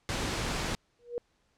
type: noise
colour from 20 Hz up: pink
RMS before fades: -32 dBFS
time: 0.09-0.75 s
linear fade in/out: 0 ms
type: tone with exponential growth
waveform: sine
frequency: 478.9 Hz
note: A#4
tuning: 47 cents sharp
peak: -27 dBFS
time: 0.99-1.18 s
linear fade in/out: 0 ms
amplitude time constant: 41 ms
effects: pink hiss -72 dBFS RMS until 1.57 s + low-pass 7000 Hz 12 dB/octave